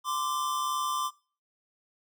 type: tone pair together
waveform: square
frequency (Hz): 1033 / 1175.6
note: C6 / D6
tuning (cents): -22 / +1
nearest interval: major second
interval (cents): 223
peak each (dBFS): -33 / -31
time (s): 0.04-1.11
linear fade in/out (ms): 50
effects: noise-tail reverb RT60 0.4 s tail -21 dB re dry